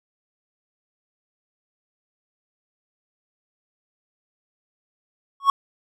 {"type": "tone with exponential growth", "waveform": "triangle", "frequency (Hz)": 1105, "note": "C#6", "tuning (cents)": -6, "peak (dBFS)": -6, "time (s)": [5.4, 5.5], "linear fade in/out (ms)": 2, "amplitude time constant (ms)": 20, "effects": []}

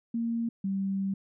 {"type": "tone pair in turn", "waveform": "sine", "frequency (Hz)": [231.4, 194.58], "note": ["A#3", "G3"], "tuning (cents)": [-13, -13], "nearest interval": "minor third", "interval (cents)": 300, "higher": "first", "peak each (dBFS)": [-27, -27], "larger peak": "neither", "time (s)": [[0.14, 0.49], [0.64, 1.14]], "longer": "second", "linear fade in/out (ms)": 5, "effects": []}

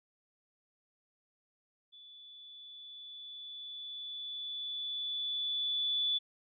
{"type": "tone with level ramp", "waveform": "sine", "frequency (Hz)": 3463, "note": "A7", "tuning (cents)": -28, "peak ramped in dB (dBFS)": [-52, -28], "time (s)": [1.92, 6.19], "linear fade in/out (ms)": 20, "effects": []}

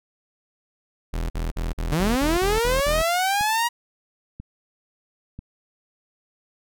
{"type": "tone bursts", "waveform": "40% pulse", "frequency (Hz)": 41.43, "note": "E1", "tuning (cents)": 9, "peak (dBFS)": -23, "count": 9, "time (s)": [1.13, 3.028], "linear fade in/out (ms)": 10, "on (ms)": 170, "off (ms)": 46}
{"type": "linear sweep", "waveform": "sawtooth", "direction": "up", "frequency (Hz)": [138.3, 960], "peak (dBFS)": -16, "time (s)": [1.91, 3.69], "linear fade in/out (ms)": 20}
{"type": "click train", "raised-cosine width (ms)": 5, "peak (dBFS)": -23, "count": 4, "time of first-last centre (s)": [2.42, 5.39], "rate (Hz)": 1.01}
{"effects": []}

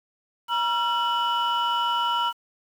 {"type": "tone cluster", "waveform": "sine", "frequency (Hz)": [951, 1363, 2962], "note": ["A#5", "F6", "F#7"], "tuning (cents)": [34, -43, 1], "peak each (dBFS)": [-23, -25, -27], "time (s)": [0.48, 2.33], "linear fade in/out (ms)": 50, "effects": ["tanh soft clip ceiling -16 dBFS", "8-bit"]}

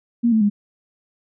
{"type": "tone with pitch steps", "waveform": "sine", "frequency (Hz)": [235.8, 220, 205.3], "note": ["A#3", "A3", "G#3"], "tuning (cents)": [20, 0, -20], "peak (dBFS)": -13, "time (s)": [0.23, 0.5], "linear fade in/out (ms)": 20, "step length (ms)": 90, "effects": []}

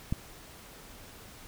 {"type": "click", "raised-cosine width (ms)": 5, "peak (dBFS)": -16, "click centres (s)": 0.125, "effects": ["pink hiss -50 dBFS RMS until 1.47 s"]}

